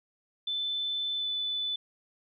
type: tone with pitch glide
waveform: sine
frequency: 3520 to 3494 Hz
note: A7 to A7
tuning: 0 to -13 cents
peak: -29 dBFS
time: 0.47-1.76 s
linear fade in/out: 5 ms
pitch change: -13 cents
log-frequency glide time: 1.16-1.28 s
effects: none